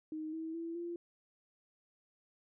sine tone with pitch steps, 311.9 / 322.2 / 332.7 / 343.7 Hz, D#4 / E4 / E4 / F4, +4 / -39 / +16 / -28 cents, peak -38 dBFS, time 0.12-0.96 s, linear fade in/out 2 ms, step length 210 ms, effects none

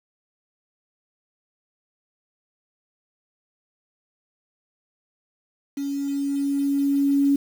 sine tone with level ramp, 280 Hz, C#4, 18 cents sharp, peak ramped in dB -25 to -15 dBFS, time 5.77-7.36 s, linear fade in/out 5 ms, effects 7-bit

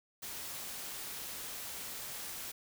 white noise, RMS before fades -43 dBFS, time 0.22-2.52 s, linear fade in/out 10 ms, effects none

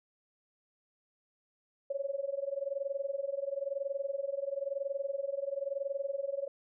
sine tone with amplitude modulation, 554.4 Hz, C#5, in tune, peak -29 dBFS, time 1.9-6.48 s, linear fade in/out 5 ms, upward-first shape sine, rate 21 Hz, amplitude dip 90%, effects none

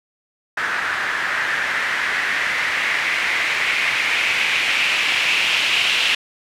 blue noise with low-pass filter sweep, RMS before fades -20 dBFS, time 0.57-6.15 s, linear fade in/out 5 ms, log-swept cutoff 1600 to 2800 Hz, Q 3.5, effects none

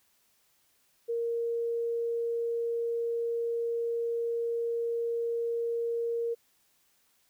sine tone, 466.2 Hz, A#4, in tune, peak -28 dBFS, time 1.08-6.35 s, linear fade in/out 20 ms, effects white hiss -69 dBFS RMS until 7.29 s

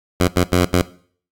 10% pulse tone bursts at uneven times, 89.1 Hz, F2, 35 cents sharp, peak -4 dBFS, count 4, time 0.2-0.28 / 0.36-0.44 / 0.52-0.65 / 0.73-0.82 s, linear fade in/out 5 ms, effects noise-tail reverb RT60 0.5 s tail -19 dB re dry + AAC 64 kbps

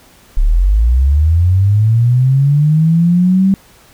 sine linear sweep, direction up, 32.7 to 196 Hz, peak -7 dBFS, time 0.37-3.54 s, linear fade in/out 0 ms, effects pink hiss -45 dBFS RMS until 3.93 s

